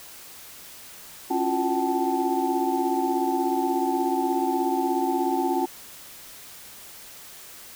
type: tone cluster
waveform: sine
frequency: 274.4 / 340.7 / 357.3 / 763 / 872 Hz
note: C#4 / F4 / F4 / G5 / A5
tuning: -17 / -43 / +40 / -47 / -16 cents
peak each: -28 dBFS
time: 1.3-5.66 s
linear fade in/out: 10 ms
effects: white hiss -44 dBFS RMS until 7.75 s